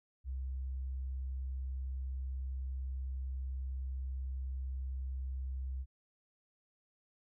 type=tone; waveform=sine; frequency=65.41 Hz; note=C2; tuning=in tune; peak=-36 dBFS; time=0.24-5.86 s; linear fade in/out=50 ms; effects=none